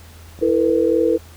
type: clicks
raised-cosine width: 2 ms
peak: -25 dBFS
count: 4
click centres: 0.39 / 0.426 / 0.491 / 0.696 s
type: chord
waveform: sine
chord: E suspended fourth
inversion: none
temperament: equal with one note detuned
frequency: 329.6 / 450.8 / 493.9 Hz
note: E4 / A4 / B4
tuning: 0 / +42 / 0 cents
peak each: -18 dBFS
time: 0.41-1.18 s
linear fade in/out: 20 ms
effects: added 82 Hz sine -40 dBFS peak until 1.36 s + pink hiss -46 dBFS RMS until 1.36 s